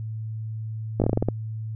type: slowing click train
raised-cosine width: 2 ms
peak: -8 dBFS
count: 9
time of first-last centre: 1-1.286 s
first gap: 18 ms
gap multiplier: 1.19
effects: added 110 Hz sine -29 dBFS peak until 1.75 s